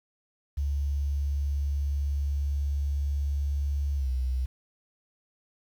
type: tone with pitch glide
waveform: sine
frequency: 70.9 to 63.9 Hz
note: C#2 to C2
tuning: +40 to -40 cents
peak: -25 dBFS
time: 0.57-4.46 s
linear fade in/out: 10 ms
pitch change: -180 cents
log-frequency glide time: 3.96-4.1 s
effects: 9-bit